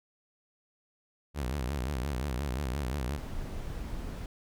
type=tone with vibrato; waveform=sawtooth; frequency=66.8 Hz; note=C2; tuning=36 cents sharp; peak=-27 dBFS; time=1.34-3.2 s; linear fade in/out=50 ms; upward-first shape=sine; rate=5.7 Hz; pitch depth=190 cents each way
type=noise; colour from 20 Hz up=brown; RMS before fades=-37 dBFS; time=3.18-4.26 s; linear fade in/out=2 ms
effects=none